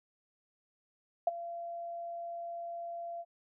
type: tone with ADSR envelope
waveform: sine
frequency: 684 Hz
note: F5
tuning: 36 cents flat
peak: -22 dBFS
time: 1.27-3.25 s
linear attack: 4 ms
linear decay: 24 ms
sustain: -16 dB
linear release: 47 ms
effects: none